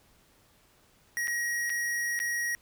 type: tone with dropouts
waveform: square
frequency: 1895 Hz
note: A#6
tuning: 28 cents sharp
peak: -29 dBFS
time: 1.17-2.55 s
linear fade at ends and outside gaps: 0 ms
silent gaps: 1.273-1.28 / 1.696-1.701 / 2.191-2.201 s
effects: pink hiss -63 dBFS RMS until 2.61 s